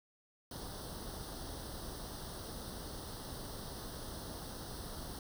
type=noise with comb filter; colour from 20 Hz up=pink; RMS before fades=-45 dBFS; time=0.51-5.19 s; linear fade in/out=2 ms; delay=0.21 ms; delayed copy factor=+0.85; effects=none